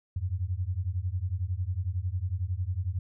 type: beating tone pair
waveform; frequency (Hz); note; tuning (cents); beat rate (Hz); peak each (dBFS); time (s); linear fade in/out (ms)
sine; 86 / 97; F2 / G2; -26 / -18; 11; -31; 0.16-2.99; 5
effects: none

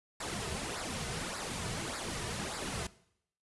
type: noise with flanger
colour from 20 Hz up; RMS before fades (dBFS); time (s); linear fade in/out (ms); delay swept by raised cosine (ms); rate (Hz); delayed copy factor
pink; -38; 0.2-2.87; 5; 0.32 to 3.72; 1.7; -0.65
effects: noise-tail reverb RT60 0.7 s tail -19 dB re dry + resampled to 24000 Hz

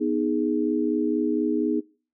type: chord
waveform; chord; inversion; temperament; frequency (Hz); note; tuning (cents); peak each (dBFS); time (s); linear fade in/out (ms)
sine; G# minor; first; equal; 246.9 / 311.1 / 415.3; B3 / D#4 / G#4; 0 / 0 / 0; -26 / -24 / -27; 0-1.81; 20
effects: noise-tail reverb RT60 0.4 s tail -23 dB re dry

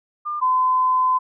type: tone pair in turn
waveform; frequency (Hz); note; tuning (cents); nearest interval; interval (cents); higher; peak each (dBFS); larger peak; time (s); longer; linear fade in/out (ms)
sine; 1200 / 1021.1; D6 / C6; +37 / -43; minor third; 280; first; -23 / -15; second; 0.25-0.41 / 0.41-1.19; second; 20
effects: none

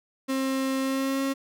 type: tone with pitch glide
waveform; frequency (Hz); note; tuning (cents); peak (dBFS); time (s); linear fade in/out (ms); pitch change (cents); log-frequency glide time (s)
35% pulse; 266.2 to 271.5; C4 to C#4; +30 to -36; -23; 0.28-1.34; 20; +34; 0.8-1.23
effects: none

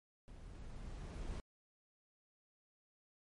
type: noise with level ramp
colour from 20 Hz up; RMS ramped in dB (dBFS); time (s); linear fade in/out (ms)
brown; -54 to -42; 0.28-1.4; 0
effects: MP3 48 kbps

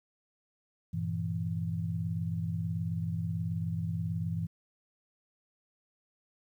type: chord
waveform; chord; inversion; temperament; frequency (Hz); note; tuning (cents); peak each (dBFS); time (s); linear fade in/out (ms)
sine; E diminished; first; equal; 98 / 116.54 / 164.81; G2 / Bb2 / E3; 0 / 0 / 0; -35 / -38 / -33; 0.93-4.47; 10
effects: 11-bit

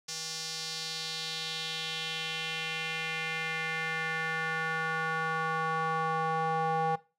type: tone with band-pass filter sweep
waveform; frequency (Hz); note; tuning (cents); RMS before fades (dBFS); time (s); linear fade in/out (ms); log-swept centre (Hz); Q
square; 160.8; E3; -43; -33; 0.08-6.96; 10; 5600 to 840; 2.6
effects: noise-tail reverb RT60 0.3 s tail -19 dB re dry

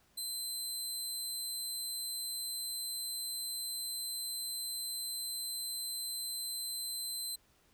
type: tone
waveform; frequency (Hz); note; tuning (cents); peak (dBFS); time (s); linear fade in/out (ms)
20% pulse; 4080; C8; -44; -31; 0.17-7.36; 10
effects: pink hiss -69 dBFS RMS until 7.73 s

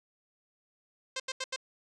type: tone bursts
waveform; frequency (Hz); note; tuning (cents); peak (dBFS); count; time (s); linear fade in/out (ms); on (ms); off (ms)
5% pulse; 523.3; C5; 0; -21; 4; 1.16-1.562; 5; 39; 82
effects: resampled to 24000 Hz

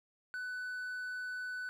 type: tone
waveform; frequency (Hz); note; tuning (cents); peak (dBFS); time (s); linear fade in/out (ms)
triangle; 1496; F#6; +19; -36; 0.34-1.69; 0
effects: none

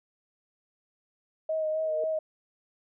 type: tone with vibrato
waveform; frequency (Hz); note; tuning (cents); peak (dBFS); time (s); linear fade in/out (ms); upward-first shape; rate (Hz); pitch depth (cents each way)
sine; 628; D#5; +16; -26; 1.49-2.19; 5; sine; 3.8; 22
type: tone with exponential growth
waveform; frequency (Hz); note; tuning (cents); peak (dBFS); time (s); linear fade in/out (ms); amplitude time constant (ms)
sine; 466.2; A#4; 0; -30; 1.67-2.04; 2; 79
effects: none

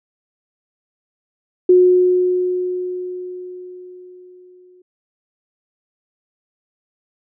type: tone with exponential decay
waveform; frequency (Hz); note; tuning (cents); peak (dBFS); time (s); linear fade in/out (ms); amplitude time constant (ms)
sine; 363.1; F#4; -33; -6; 1.69-4.82; 5; 680
effects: none

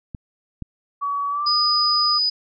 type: clicks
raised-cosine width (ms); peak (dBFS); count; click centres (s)
5; -19 / -17; 2; 0.148 / 0.623
type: tone with pitch glide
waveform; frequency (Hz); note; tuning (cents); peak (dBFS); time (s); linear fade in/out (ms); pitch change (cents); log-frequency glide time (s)
sine; 1134 to 1208.4; C#6 to D6; +39 to +49; -21; 1.01-2.19; 20; +110; 1.29-1.53
type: tone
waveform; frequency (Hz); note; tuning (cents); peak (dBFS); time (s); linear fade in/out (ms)
sine; 4975; D#8; -1; -17; 1.46-2.3; 10
effects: none

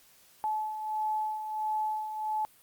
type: beating tone pair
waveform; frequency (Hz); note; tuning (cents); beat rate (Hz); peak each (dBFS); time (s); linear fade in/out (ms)
sine; 860 / 861.5; A5 / A5; -40 / -37; 1.5; -38 / -30; 0.44-2.45; 0
effects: white hiss -60 dBFS RMS until 2.62 s + Opus 48 kbps

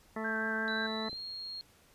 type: harmonic tone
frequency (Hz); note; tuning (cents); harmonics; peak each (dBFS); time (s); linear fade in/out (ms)
219.9; A3; -1; 1 / 2 / 3 / 4 / 5 / 6 / 8 / 9; -38 / -41 / -43 / -44 / -45 / -46 / -47 / -48; 0.16-1.09; 5
type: tone with vibrato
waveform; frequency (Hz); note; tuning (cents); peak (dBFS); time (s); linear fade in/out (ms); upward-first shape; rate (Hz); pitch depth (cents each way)
sine; 1570; G6; +2; -33; 0.24-0.87; 10; triangle; 5.6; 21
type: tone with pitch glide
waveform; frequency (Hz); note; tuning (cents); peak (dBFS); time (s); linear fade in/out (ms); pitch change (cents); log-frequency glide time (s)
sine; 3951 to 4259; B7 to C8; 0 to +30; -39; 0.68-1.61; 0; +130; 1.02-1.19
type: clicks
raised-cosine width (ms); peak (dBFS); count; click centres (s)
2; -35; 2; 1.095 / 1.13
effects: pink hiss -63 dBFS RMS until 1.94 s + resampled to 32000 Hz

